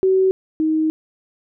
sine tone pair in turn, 378.7 / 314.2 Hz, F#4 / D#4, +40 / +17 cents, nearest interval minor third, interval 323 cents, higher first, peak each -12 / -15 dBFS, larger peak first, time 0.03-0.31 / 0.6-0.9 s, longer second, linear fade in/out 0 ms, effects none

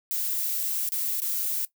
violet noise with dropouts, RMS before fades -28 dBFS, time 0.11-1.65 s, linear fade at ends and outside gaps 0 ms, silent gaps 0.631-0.634 / 0.889-0.92 / 1.202-1.219 s, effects noise-tail reverb RT60 0.1 s tail -17 dB re dry

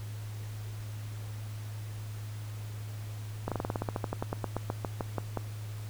slowing click train, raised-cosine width 1 ms, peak -17 dBFS, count 21, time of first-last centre 3.48-5.373 s, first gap 37 ms, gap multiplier 1.09, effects added 106 Hz sine -37 dBFS peak until 5.89 s + pink hiss -51 dBFS RMS until 5.89 s

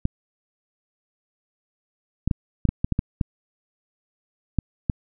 clicks, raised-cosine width 5 ms, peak -8 dBFS, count 11, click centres 0.054 / 2.276 / 2.312 / 2.653 / 2.69 / 2.845 / 2.923 / 2.991 / 3.212 / 4.587 / 4.898 s, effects none

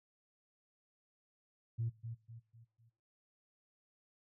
sine tone with echo, 115 Hz, A#2, 23 cents flat, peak -33 dBFS, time 1.78-1.9 s, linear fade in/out 20 ms, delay 250 ms, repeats 4, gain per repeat -8 dB, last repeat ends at 2.9 s, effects noise-tail reverb RT60 0.4 s tail -17 dB re dry + tanh soft clip ceiling -29 dBFS

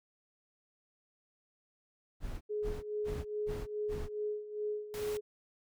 brown noise bursts, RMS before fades -39 dBFS, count 5, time 2.2-4.09 s, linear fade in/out 50 ms, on 210 ms, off 210 ms
sine tone with tremolo, 420.9 Hz, G#4, 23 cents sharp, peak -32 dBFS, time 2.49-5.21 s, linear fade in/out 20 ms, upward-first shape sine, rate 2.4 Hz, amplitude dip 75%
pink noise, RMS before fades -46 dBFS, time 4.94-5.17 s, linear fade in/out 0 ms
effects none

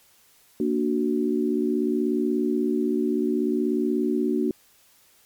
sine chord, Bb augmented, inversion none, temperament equal, 233.1 / 293.7 / 370 Hz, Bb3 / D4 / F#4, 0 / 0 / 0 cents, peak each -25 dBFS, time 0.6-4.51 s, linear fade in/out 2 ms, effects white hiss -58 dBFS RMS until 5.25 s + MP3 96 kbps

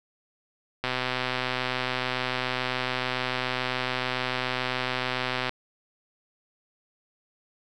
click train, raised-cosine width 0.3 ms, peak -11 dBFS, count 592, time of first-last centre 0.84-5.494 s, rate 127 Hz, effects none

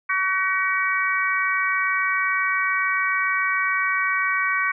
harmonic tone with a mistuned harmonic, 377.8 Hz, F#4, 36 cents sharp, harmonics 3 / 4 / 5 / 6, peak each -25 / -25 / -25 / -25 dBFS, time 0.09-4.72 s, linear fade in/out 10 ms, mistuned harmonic 5, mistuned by +16 cents, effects none

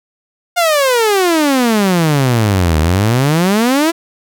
sawtooth exponential two-way sweep, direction down then up, 720 to 75.8 to 342.9 Hz, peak -6 dBFS, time 0.56-3.92 s, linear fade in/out 20 ms, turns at 2.79 s, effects none

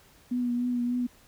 sine tone with vibrato, 244.1 Hz, B3, 20 cents flat, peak -25 dBFS, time 0.31-1.07 s, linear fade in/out 10 ms, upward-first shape triangle, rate 3.4 Hz, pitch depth 30 cents each way, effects pink hiss -58 dBFS RMS until 1.27 s

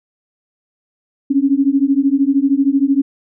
sine beating tone pair, 269.6 / 282.6 Hz, C#4 / C#4, -48 / +34 cents, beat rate 13 Hz, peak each -14 dBFS, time 1.3-3.02 s, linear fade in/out 10 ms, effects none

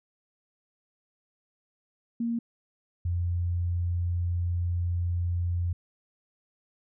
sine tone pair in turn, 233.1 / 87.31 Hz, A#3 / F2, 0 / 0 cents, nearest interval octave + perfect fourth, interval 1700 cents, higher first, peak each -26 / -25 dBFS, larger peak second, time 2.2-2.39 / 3.05-5.73 s, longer second, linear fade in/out 5 ms, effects none

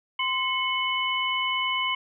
sine tone cluster, 1038 / 2184 / 2995 Hz, C6 / C#7 / F#7, -14 / -26 / +20 cents, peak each -28 dBFS, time 0.19-1.95 s, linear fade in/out 5 ms, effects none

